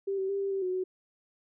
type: tone with pitch steps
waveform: sine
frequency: 393 / 383 / 396.3 / 393.8 / 388.3 / 367 / 371.3 Hz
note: G4 / G4 / G4 / G4 / G4 / F#4 / F#4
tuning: +4 / -40 / +19 / +8 / -16 / -14 / +6 cents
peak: -28 dBFS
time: 0.07-0.84 s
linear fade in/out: 10 ms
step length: 110 ms
effects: none